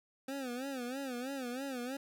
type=tone with vibrato; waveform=25% pulse; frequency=258.9 Hz; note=C4; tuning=18 cents flat; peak=-34 dBFS; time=0.28-1.97 s; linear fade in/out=5 ms; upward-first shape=sine; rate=3.1 Hz; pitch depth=130 cents each way; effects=none